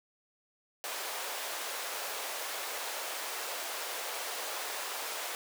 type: high-pass noise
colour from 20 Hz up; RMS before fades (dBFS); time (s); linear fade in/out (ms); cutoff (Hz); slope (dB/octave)
pink; -38; 0.84-5.35; 0; 490; 24
effects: none